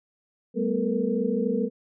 sine tone cluster, 195.3 / 219.1 / 247.1 / 444.3 / 477.8 Hz, G3 / A3 / B3 / A4 / A#4, -6 / -7 / +1 / +17 / +43 cents, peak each -29 dBFS, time 0.54-1.7 s, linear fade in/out 50 ms, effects none

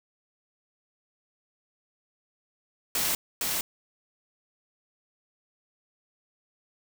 white noise with echo, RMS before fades -27 dBFS, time 2.95-3.15 s, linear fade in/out 2 ms, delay 460 ms, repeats 1, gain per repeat -2 dB, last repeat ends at 3.61 s, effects none

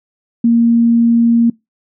sine tone, 233.1 Hz, A#3, in tune, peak -7 dBFS, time 0.44-1.5 s, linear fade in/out 5 ms, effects noise-tail reverb RT60 0.2 s tail -24 dB re dry

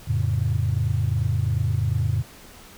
sine chord, F augmented, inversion none, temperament equal, 87.31 / 110 / 138.59 Hz, F2 / A2 / C#3, 0 / 0 / 0 cents, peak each -24 / -22 / -25 dBFS, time 0.07-2.23 s, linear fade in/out 20 ms, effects tanh soft clip ceiling -12 dBFS + pink hiss -46 dBFS RMS until 2.77 s

